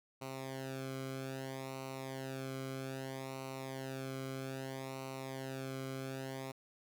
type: tone with flanger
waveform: sawtooth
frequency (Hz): 133.1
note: C3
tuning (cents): +30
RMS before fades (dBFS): -43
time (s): 0.21-6.52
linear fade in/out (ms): 10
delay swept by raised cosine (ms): 0.59 to 1.12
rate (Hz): 0.62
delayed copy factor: -0.8
effects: none